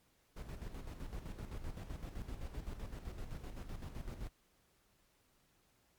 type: noise with tremolo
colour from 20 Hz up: brown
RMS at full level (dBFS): -43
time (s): 0.36-4.29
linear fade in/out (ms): 10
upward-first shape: square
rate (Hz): 7.8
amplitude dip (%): 55
effects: pink hiss -73 dBFS RMS until 5.98 s + MP3 96 kbps